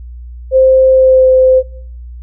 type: tone with pitch glide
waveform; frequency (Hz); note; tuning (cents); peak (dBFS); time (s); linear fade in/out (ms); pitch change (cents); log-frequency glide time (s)
sine; 523.3 to 517.3; C5 to C5; 0 to -20; -4; 0.51-1.63; 50; -20; 0.91-1.28
effects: noise-tail reverb RT60 0.6 s tail -21 dB re dry + added 60 Hz sine -26 dBFS peak until 2.22 s